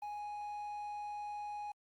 triangle tone with quantisation, 830.6 Hz, G#5, in tune, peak -38 dBFS, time 0.02-1.72 s, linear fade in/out 5 ms, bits 11, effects Opus 32 kbps

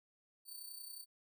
5% pulse tone with amplitude modulation, 4532 Hz, C#8, 37 cents sharp, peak -38 dBFS, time 0.45-1.06 s, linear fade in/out 50 ms, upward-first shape sine, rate 31.2 Hz, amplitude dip 60%, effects none

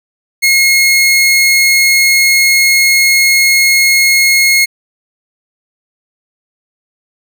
sawtooth tone, 2160 Hz, C#7, 45 cents flat, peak -3 dBFS, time 0.42-4.66 s, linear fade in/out 20 ms, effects none

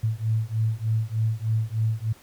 sine beating tone pair, 109.3 / 112.6 Hz, A2 / A2, -11 / +40 cents, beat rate 3.3 Hz, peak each -25 dBFS, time 0.03-2.13 s, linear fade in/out 10 ms, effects pink hiss -53 dBFS RMS until 2.22 s

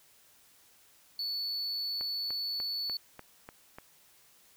triangle tone, 4448 Hz, C#8, 5 cents sharp, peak -31 dBFS, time 1.19-2.97 s, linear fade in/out 2 ms
click train, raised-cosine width 0.5 ms, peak -29 dBFS, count 7, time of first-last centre 2.01-3.785 s, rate 3.38 Hz
effects white hiss -62 dBFS RMS until 4.56 s

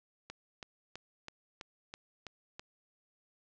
click train, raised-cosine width 0.2 ms, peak -26 dBFS, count 8, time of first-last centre 0.3-2.595 s, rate 3.05 Hz, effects low-pass 7000 Hz 12 dB/octave

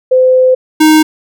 sine / square tone pair in turn, 513 / 310.9 Hz, C5 / D#4, -34 / -1 cents, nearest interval major sixth, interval 867 cents, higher first, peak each -4 dBFS, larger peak neither, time 0.11-0.55 / 0.8-1.03 s, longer first, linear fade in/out 10 ms, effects none

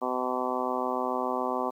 harmonic tone, 127 Hz, B2, 49 cents sharp, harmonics 2 / 3 / 4 / 5 / 6 / 7 / 8 / 9, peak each -35 / -35 / -35 / -35 / -35 / -35 / -35 / -35 dBFS, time 0.01-1.71 s, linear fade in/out 20 ms, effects 10-bit

